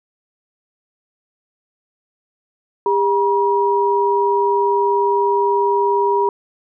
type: tone pair together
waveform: sine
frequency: 402.1 / 959 Hz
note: G4 / A#5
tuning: +44 / +49 cents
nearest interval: octave + minor third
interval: 1505 cents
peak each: -16 dBFS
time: 2.86-6.29 s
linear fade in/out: 2 ms
effects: none